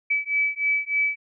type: beating tone pair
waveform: sine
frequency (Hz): 2295 / 2298.3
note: D7 / D7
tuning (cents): -40 / -38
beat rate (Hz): 3.3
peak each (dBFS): -24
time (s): 0.1-1.16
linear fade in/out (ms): 10
effects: none